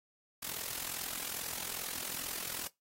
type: noise with amplitude modulation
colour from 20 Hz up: white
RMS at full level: -36 dBFS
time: 0.42-2.68 s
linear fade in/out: 10 ms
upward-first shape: sine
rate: 42.4 Hz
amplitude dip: 85%
effects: noise-tail reverb RT60 0.2 s tail -23 dB re dry + AAC 48 kbps